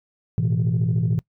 sine chord, A suspended second, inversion none, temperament equal, 110 / 123.47 / 164.81 Hz, A2 / B2 / E3, 0 / 0 / 0 cents, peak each -21 dBFS, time 0.38-1.19 s, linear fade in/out 0 ms, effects noise-tail reverb RT60 0.1 s tail -23 dB re dry + tanh soft clip ceiling -14 dBFS

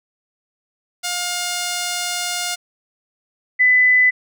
5% pulse / sine tone pair in turn, 710 / 2002 Hz, F5 / B6, +28 / +23 cents, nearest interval octave + tritone, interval 1795 cents, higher second, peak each -10 dBFS, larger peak neither, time 1.03-2.56 / 3.59-4.11 s, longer first, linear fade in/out 20 ms, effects none

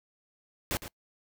pink noise with echo, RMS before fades -31 dBFS, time 0.71-0.77 s, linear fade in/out 0 ms, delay 110 ms, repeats 1, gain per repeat -11 dB, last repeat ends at 0.88 s, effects noise-tail reverb RT60 0.1 s tail -24 dB re dry

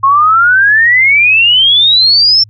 sine exponential sweep, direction up, 1069 to 5450 Hz, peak -4 dBFS, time 0.03-2.44 s, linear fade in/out 10 ms, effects added 106 Hz sine -35 dBFS peak until 2.49 s

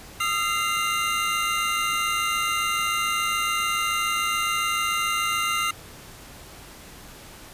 square tone cluster, 1239 / 1346 / 2083 / 2791 Hz, D#6 / E6 / C7 / F7, -8 / +36 / -8 / -2 cents, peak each -29 dBFS, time 0.2-5.71 s, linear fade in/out 5 ms, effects pink hiss -44 dBFS RMS until 7.53 s + resampled to 32000 Hz

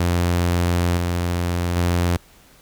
sawtooth tone with level steps, 87.31 Hz, F2, in tune, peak -13 / -16 / -13 dBFS, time 0-2.17 s, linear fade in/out 5 ms, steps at 0.97 / 1.76 s, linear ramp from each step 2 ms, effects pink hiss -51 dBFS RMS until 2.61 s

